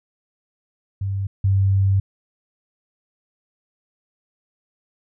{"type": "tone pair in turn", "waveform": "sine", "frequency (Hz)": [98, 97.32], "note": ["G2", "G2"], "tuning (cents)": [0, -12], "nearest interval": "unison", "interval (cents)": 12, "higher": "first", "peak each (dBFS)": [-21, -14], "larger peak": "second", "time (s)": [[1.01, 1.27], [1.44, 2]], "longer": "second", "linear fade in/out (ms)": 5, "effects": []}